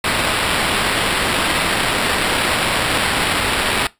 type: noise with sample-and-hold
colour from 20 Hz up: violet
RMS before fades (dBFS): -18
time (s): 0.04-3.87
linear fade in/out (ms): 2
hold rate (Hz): 6300
effects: noise-tail reverb RT60 0.2 s tail -20 dB re dry + resampled to 32000 Hz